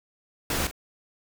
pink noise with echo, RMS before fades -27 dBFS, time 0.5-0.67 s, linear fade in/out 2 ms, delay 42 ms, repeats 1, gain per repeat -12 dB, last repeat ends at 0.712 s, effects none

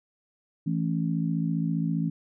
sine chord, A major, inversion second, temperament just, 165 / 220 / 275 Hz, E3 / A3 / C#4, +2 / 0 / -14 cents, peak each -26 / -31 / -31 dBFS, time 0.66-2.1 s, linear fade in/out 10 ms, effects none

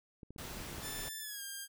clicks, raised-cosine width 3 ms, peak -36 dBFS, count 11, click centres 0.232 / 0.306 / 0.362 / 0.453 / 0.514 / 0.571 / 0.603 / 0.729 / 0.783 / 0.846 / 0.89 s
pink noise, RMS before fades -45 dBFS, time 0.38-1.09 s, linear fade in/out 5 ms
5% pulse tone with pitch glide, 1760 to 1604.6 Hz, A6 to G6, 0 to +40 cents, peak -31 dBFS, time 0.81-1.68 s, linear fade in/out 50 ms, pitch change -160 cents, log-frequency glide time 1.2-1.43 s
effects none

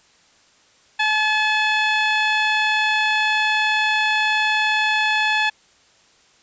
15% pulse tone with band-pass filter, 859 Hz, A5, 42 cents flat, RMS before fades -19 dBFS, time 0.99-5.5 s, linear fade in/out 10 ms, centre 2000 Hz, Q 0.54, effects white hiss -55 dBFS RMS until 6.42 s + resampled to 16000 Hz

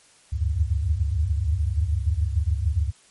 sine tone cluster, 71.4 / 78.2 / 81.5 / 91.3 / 98.6 Hz, D2 / D#2 / E2 / F#2 / G2, -48 / +9 / -19 / -23 / +11 cents, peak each -23 / -28 / -30 / -30 / -27 dBFS, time 0.32-2.92 s, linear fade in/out 20 ms, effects white hiss -55 dBFS RMS until 3.1 s + MP3 48 kbps

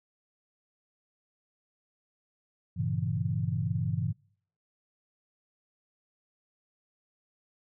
sine chord, G diminished seventh, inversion none, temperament equal with one note detuned, 98.68 / 116.54 / 138.59 / 164.81 Hz, G2 / Bb2 / Db3 / Fb3, +12 / 0 / 0 / 0 cents, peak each -33 dBFS, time 2.76-4.13 s, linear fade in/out 20 ms, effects noise-tail reverb RT60 0.6 s tail -26 dB re dry

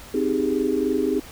sine chord, Ab major seventh, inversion first, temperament equal, 261.6 / 311.1 / 392 / 415.3 Hz, C4 / Eb4 / G4 / Ab4, 0 / 0 / 0 / 0 cents, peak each -25 dBFS, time 0.14-1.2 s, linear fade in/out 5 ms, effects added 60 Hz sine -47 dBFS peak until 1.31 s + pink hiss -43 dBFS RMS until 1.31 s

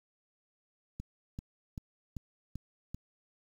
click train, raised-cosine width 5 ms, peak -27 dBFS, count 6, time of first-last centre 1-2.946 s, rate 2.57 Hz, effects 9-bit

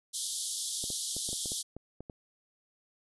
white band-pass noise, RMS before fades -36 dBFS, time 0.13-1.63 s, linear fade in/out 20 ms, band 3200 to 11000 Hz, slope 96 dB/octave
clicks, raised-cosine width 2 ms, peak -29 dBFS, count 10, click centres 0.84 / 0.903 / 1.166 / 1.29 / 1.33 / 1.458 / 1.519 / 1.766 / 2.006 / 2.098 s
effects none

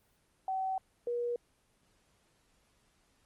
sine tone pair in turn, 761 / 479.4 Hz, F#5 / A#4, +48 / +48 cents, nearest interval minor sixth, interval 800 cents, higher first, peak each -31 / -31 dBFS, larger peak neither, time 0.48-0.78 / 1.07-1.36 s, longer first, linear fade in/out 2 ms, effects pink hiss -71 dBFS RMS until 3.25 s + Opus 24 kbps

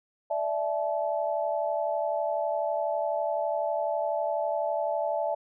sine chord, D suspended second, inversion none, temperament equal with one note detuned, 587.3 / 659.3 / 861.4 Hz, D5 / E5 / A5, 0 / 0 / -37 cents, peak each -30 / -29 / -32 dBFS, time 0.3-5.35 s, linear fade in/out 10 ms, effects none

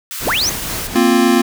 white high-pass noise, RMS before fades -26 dBFS, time 0.11-0.87 s, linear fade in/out 0 ms, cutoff 1100 Hz, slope 48 dB/octave
pink noise with tremolo, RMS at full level -24 dBFS, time 0.19-0.99 s, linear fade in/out 50 ms, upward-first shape sine, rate 4.1 Hz, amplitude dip 40%
sine linear sweep, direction up, 69.3 to 6530 Hz, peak -14 dBFS, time 0.26-0.5 s, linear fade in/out 10 ms
square chord, Bb suspended second, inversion none, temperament equal, 233.1 / 261.6 / 349.2 Hz, Bb3 / C4 / F4, 0 / 0 / 0 cents, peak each -15 dBFS, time 0.95-1.42 s, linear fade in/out 10 ms
effects none

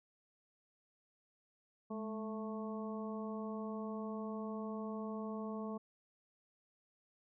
harmonic tone with a mistuned harmonic, 220 Hz, A3, in tune, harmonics 1 / 2 / 3 / 4 / 5, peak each -41 / -46 / -49 / -53 / -50 dBFS, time 1.9-5.78 s, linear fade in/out 10 ms, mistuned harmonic 1, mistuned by -53 cents, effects none

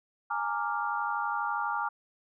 sine chord, Bb dominant seventh, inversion third, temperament equal with one note detuned, 830.6 / 922.7 / 1174.7 / 1396.9 Hz, Ab5 / Bb5 / D6 / F6, 0 / -18 / 0 / 0 cents, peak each -34 dBFS, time 0.3-1.89 s, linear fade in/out 10 ms, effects none

